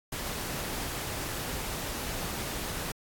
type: noise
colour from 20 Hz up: pink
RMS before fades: -35 dBFS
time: 0.12-2.92 s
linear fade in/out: 5 ms
effects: AAC 64 kbps